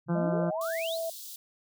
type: exponential sweep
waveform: sine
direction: up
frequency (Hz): 131.8 to 4699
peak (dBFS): -35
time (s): 0.06-0.99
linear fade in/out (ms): 50
type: harmonic tone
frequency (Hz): 171.4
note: F3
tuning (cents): -32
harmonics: 1 / 2 / 3 / 4 / 5 / 6 / 7 / 8 / 9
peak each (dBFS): -28 / -34 / -38 / -40 / -42 / -44 / -45 / -46 / -47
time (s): 0.08-0.51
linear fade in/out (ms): 20
type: tone with pitch glide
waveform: sine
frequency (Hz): 622.3 to 657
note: D#5 to E5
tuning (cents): 0 to -6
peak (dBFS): -30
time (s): 0.15-1.1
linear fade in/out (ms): 5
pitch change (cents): +94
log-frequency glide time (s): 0.52-0.59
type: high-pass noise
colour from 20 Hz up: white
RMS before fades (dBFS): -43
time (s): 0.61-1.36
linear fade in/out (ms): 2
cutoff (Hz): 3300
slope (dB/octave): 48
effects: none